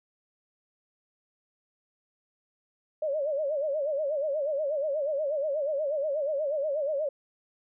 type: tone with vibrato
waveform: sine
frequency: 586 Hz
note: D5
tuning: 4 cents flat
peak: -26 dBFS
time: 3.02-7.09 s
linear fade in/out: 5 ms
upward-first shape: sine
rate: 8.3 Hz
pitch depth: 130 cents each way
effects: none